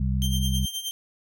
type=harmonic tone; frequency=65 Hz; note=C2; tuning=11 cents flat; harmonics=1 / 2 / 3; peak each=-24 / -27 / -29 dBFS; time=0-0.66 s; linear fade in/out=5 ms
type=tone with tremolo; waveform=sawtooth; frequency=3154 Hz; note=G7; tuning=10 cents sharp; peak=-24 dBFS; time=0.22-0.91 s; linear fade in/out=0 ms; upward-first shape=sine; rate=9.5 Hz; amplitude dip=70%
effects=none